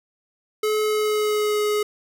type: tone with pitch glide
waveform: square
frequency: 428.5 to 419.9 Hz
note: A4 to G#4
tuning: -46 to +19 cents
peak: -20 dBFS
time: 0.63-1.83 s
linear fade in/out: 5 ms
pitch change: -35 cents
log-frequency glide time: 0.81-1.6 s
effects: none